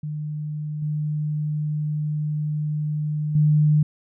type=tone with level steps; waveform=sine; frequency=151 Hz; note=D3; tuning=48 cents sharp; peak=-26 / -22 / -14 dBFS; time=0.03-3.83 s; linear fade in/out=5 ms; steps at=0.82 / 3.35 s; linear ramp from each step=5 ms; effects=none